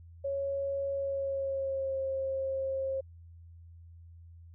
sine tone with pitch glide, 553 to 535.4 Hz, C#5 to C5, -4 to +40 cents, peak -30 dBFS, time 0.24-3.01 s, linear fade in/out 10 ms, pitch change -56 cents, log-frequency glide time 0.93-1.98 s, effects added 84 Hz sine -49 dBFS peak until 4.54 s

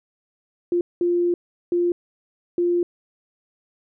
sine tone bursts at uneven times, 349.2 Hz, F4, in tune, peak -17 dBFS, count 4, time 0.72-0.81 / 1.01-1.34 / 1.72-1.92 / 2.58-2.83 s, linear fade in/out 2 ms, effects none

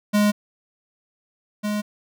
square tone pair in turn, 207.7 / 209 Hz, G#3 / G#3, 0 / +11 cents, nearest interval unison, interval 11 cents, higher second, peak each -16 / -23 dBFS, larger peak first, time 0.13-0.32 / 1.63-1.82 s, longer neither, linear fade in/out 20 ms, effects none

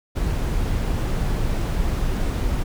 brown noise, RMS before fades -22 dBFS, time 0.15-2.64 s, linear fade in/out 20 ms, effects none

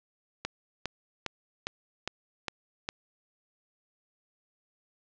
click train, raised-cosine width 0.2 ms, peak -14 dBFS, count 7, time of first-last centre 0.45-2.889 s, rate 2.46 Hz, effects low-pass 6000 Hz 12 dB/octave

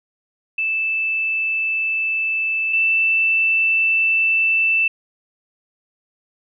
sine tone pair in turn, 2637 / 2655 Hz, E7 / E7, 0 / +12 cents, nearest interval unison, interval 12 cents, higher second, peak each -18 / -14 dBFS, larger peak second, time 0.58-2.73 / 2.73-4.88 s, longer neither, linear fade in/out 5 ms, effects none

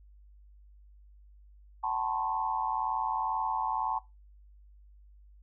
sine tone cluster, 757 / 879 / 1000 / 1082 Hz, F#5 / A5 / B5 / C#6, +39 / -2 / +21 / -42 cents, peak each -38 / -31 / -38 / -36 dBFS, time 1.83-3.99 s, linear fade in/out 10 ms, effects noise-tail reverb RT60 0.2 s tail -17 dB re dry + added 50 Hz sine -53 dBFS peak until 5.42 s

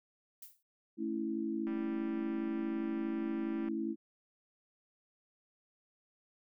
violet noise with exponential decay, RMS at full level -45 dBFS, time 0.42-0.63 s, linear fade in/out 5 ms, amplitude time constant 45 ms
sine chord, A major, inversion none, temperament equal, 220 / 277.2 / 329.6 Hz, A3 / C#4 / E4, 0 / 0 / 0 cents, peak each -38 / -40 / -36 dBFS, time 0.97-3.96 s, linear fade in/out 50 ms
click train, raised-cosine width 0.5 ms, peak -36 dBFS, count 396, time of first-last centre 1.67-3.685 s, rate 196 Hz
effects none

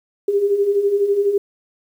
sine beating tone pair, 392.8 / 404.8 Hz, G4 / G#4, +4 / -44 cents, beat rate 12 Hz, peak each -22 / -15 dBFS, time 0.28-1.38 s, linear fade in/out 5 ms, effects 8-bit

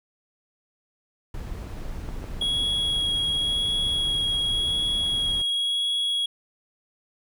brown noise, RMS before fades -34 dBFS, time 1.34-5.42 s, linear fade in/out 2 ms
clicks, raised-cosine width 1 ms, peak -24 dBFS, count 3, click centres 2.089 / 2.241 / 2.423 s
triangle tone with vibrato, 3320 Hz, G#7, 1 cent flat, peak -21 dBFS, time 2.41-6.26 s, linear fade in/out 5 ms, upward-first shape sine, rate 0.92 Hz, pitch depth 9 cents each way
effects none

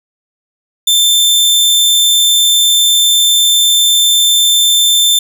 sawtooth tone, 3556 Hz, A7, 18 cents sharp, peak -4 dBFS, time 0.87-5.19 s, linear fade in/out 5 ms, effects none

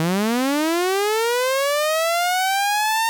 sawtooth linear sweep, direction up, 155.56 to 916 Hz, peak -14 dBFS, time 0-3.09 s, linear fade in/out 0 ms, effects none

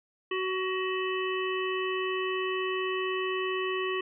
harmonic tone with a mistuned harmonic, 373.7 Hz, F#4, 17 cents sharp, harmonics 1 / 3 / 5 / 7 / 8, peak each -30 / -35 / -37 / -38 / -39 dBFS, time 0.31-4.01 s, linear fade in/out 5 ms, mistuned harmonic 5, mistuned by +22 cents, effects none

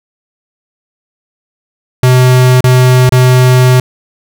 square tone with dropouts, 127.1 Hz, C3, 50 cents flat, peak -4 dBFS, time 2.03-3.8 s, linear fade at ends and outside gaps 2 ms, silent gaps 2.607-2.641 / 3.093-3.122 s, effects none

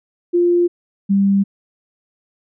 sine tone pair in turn, 349.2 / 197.63 Hz, F4 / G3, 0 / +14 cents, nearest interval minor seventh, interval 986 cents, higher first, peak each -11 dBFS, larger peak neither, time 0.33-0.68 / 1.09-1.44 s, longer neither, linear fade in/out 20 ms, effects none

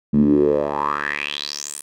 10% pulse tone with band-pass filter sweep, 72.8 Hz, D2, 15 cents flat, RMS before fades -20 dBFS, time 0.13-1.82 s, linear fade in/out 10 ms, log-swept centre 190 to 10000 Hz, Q 5.8, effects none

